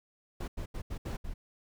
brown noise bursts at uneven times, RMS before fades -37 dBFS, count 6, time 0.4-0.48 / 0.57-0.66 / 0.74-0.82 / 0.9-0.98 / 1.05-1.17 / 1.24-1.34 s, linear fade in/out 10 ms, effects none

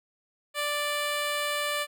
10% pulse tone, 587.3 Hz, D5, in tune, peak -19 dBFS, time 0.54-1.87 s, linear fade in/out 50 ms, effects none

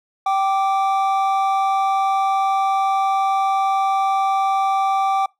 triangle tone pair together, 777.2 / 1174.7 Hz, G5 / D6, -15 / 0 cents, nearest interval perfect fifth, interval 715 cents, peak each -15 / -20 dBFS, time 0.26-5.26 s, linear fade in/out 5 ms, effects noise-tail reverb RT60 0.2 s tail -24 dB re dry

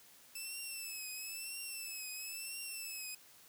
10% pulse tone with vibrato, 2631 Hz, E7, 4 cents flat, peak -34 dBFS, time 0.35-3.15 s, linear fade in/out 5 ms, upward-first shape triangle, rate 1 Hz, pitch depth 88 cents each way, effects white hiss -61 dBFS RMS until 3.48 s + high-pass 80 Hz 12 dB/octave

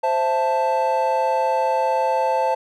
triangle chord, A minor, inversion first, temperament equal with one note detuned, 523.3 / 664.6 / 880 Hz, C5 / E5 / A5, 0 / +14 / 0 cents, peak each -20 / -23 / -18 dBFS, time 0.03-2.55 s, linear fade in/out 10 ms, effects none

